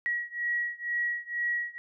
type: beating tone pair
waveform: sine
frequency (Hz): 1912 / 1914.1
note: A#6 / A#6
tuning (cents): +43 / +45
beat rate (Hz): 2.1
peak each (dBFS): -31 / -32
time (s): 0.06-1.78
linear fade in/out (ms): 0
effects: none